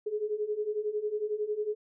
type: beating tone pair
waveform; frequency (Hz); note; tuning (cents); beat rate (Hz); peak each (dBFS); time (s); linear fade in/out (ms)
sine; 415.3 / 426.3; G#4 / G#4; 0 / +45; 11; -34 / -31; 0.06-1.75; 10
effects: none